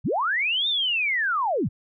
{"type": "linear two-way sweep", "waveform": "sine", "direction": "up then down", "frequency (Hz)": [64.8, 3685, 64.8], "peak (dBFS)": -21, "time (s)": [0.04, 1.69], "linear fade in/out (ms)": 20, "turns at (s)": 0.68, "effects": []}